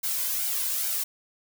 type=noise with flanger; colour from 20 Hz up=blue; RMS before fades=-28 dBFS; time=0.03-1.04 s; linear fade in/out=10 ms; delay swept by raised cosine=1.3 to 1.98 ms; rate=2.4 Hz; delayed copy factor=+0.6; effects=none